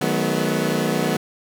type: chord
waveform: 20% pulse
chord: B dominant seventh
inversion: first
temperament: equal with one note detuned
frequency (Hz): 155.56 / 185 / 214.5 / 246.9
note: D#3 / F#3 / A3 / B3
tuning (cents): 0 / 0 / -44 / 0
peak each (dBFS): -20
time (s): 0.01-1.17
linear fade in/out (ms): 5
effects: none